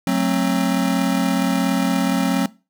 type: chord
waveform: square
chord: F# diminished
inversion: none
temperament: just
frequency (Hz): 185 / 222 / 266.4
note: F#3 / A3 / C4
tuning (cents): 0 / +16 / +31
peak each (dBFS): -21 / -25 / -21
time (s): 0.07-2.46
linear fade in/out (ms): 2
effects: noise-tail reverb RT60 0.3 s tail -21 dB re dry